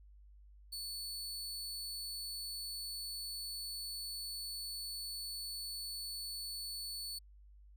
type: tone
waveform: sawtooth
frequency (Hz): 4450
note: C#8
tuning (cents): +6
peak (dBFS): -38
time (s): 0.72-7.19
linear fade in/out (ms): 10
effects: added 50 Hz sine -56 dBFS peak until 7.76 s